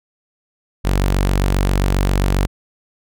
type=tone; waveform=sawtooth; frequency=47.48 Hz; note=F#1; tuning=45 cents sharp; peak=-10 dBFS; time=0.84-2.47 s; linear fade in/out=20 ms; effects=none